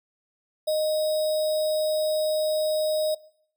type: tone with sample-and-hold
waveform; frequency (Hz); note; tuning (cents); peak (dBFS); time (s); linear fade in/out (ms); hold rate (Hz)
sine; 619; D#5; -9; -21; 0.67-3.15; 10; 4410
effects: noise-tail reverb RT60 0.6 s tail -20 dB re dry